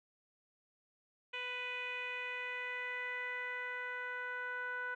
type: tone with low-pass filter sweep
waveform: 10% pulse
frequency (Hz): 496.3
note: B4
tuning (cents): +8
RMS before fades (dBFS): -41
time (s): 1.33-4.95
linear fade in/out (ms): 10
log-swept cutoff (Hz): 2700 to 1500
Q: 4.3
effects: none